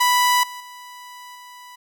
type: tone with level steps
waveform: sawtooth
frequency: 987.8 Hz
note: B5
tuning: in tune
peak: -11 / -29 / -34 / -36 dBFS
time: 0-1.76 s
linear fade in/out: 10 ms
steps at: 0.43 / 0.6 / 1.35 s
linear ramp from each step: 5 ms
effects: none